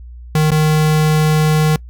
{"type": "tone with dropouts", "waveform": "square", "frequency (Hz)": 154.5, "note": "D#3", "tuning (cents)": -12, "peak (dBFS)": -11, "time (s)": [0.35, 1.76], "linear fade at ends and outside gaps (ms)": 2, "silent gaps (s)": [0.506, 0.517], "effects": ["noise-tail reverb RT60 0.1 s tail -23 dB re dry", "added 60 Hz sine -31 dBFS peak until 1.89 s"]}